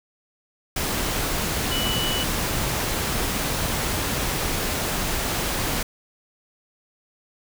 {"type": "tone in noise", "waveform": "sine", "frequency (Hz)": 2960, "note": "F#7", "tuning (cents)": 0, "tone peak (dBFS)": -26, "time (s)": [1.71, 2.24], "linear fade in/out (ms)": 5, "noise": "pink", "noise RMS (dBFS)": -25, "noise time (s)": [0.76, 5.83], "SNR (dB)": -4, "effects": []}